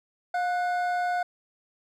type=tone pair together; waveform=triangle; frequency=712.7 / 1480 Hz; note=F5 / F#6; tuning=+35 / 0 cents; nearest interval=octave + minor second; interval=1265 cents; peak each=-23 / -31 dBFS; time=0.34-1.23 s; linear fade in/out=5 ms; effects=none